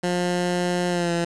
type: tone with pitch glide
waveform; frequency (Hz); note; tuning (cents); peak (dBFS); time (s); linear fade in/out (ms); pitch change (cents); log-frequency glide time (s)
15% pulse; 177.5 to 170.56; F3 to F3; +28 to -41; -15; 0.03-1.25; 10; -69; 0.89-1.12
effects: resampled to 22050 Hz + 7-bit